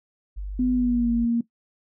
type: tone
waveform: sine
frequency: 49 Hz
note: G1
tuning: in tune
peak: -29 dBFS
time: 0.36-1.26 s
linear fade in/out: 20 ms
type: tone with pitch glide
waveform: sine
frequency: 250.9 to 234.1 Hz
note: B3 to A#3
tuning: +28 to +8 cents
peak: -19 dBFS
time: 0.59-1.41 s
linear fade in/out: 5 ms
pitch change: -120 cents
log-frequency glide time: 0.73-1.11 s
effects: noise-tail reverb RT60 0.1 s tail -17 dB re dry